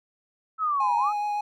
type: linear two-way sweep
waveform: sine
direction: down then up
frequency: 1318.5 to 913 to 1318.5 Hz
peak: -22 dBFS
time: 0.58-1.13 s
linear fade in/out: 50 ms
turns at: 0.97 s
type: tone with vibrato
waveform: triangle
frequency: 830.6 Hz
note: G#5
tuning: in tune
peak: -23 dBFS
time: 0.8-1.41 s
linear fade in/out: 5 ms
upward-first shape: sine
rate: 7.1 Hz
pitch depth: 10 cents each way
effects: none